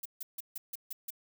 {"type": "noise bursts", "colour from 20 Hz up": "violet", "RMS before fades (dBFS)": -39, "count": 7, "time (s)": [0.03, 1.105], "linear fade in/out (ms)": 5, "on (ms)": 25, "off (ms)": 150, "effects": []}